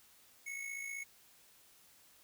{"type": "tone with amplitude modulation", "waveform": "square", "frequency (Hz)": 2200, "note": "C#7", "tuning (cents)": -14, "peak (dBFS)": -39, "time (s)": [0.46, 1.04], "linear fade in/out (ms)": 10, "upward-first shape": "sine", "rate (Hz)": 55.5, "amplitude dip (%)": 55, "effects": ["white hiss -64 dBFS RMS until 2.23 s"]}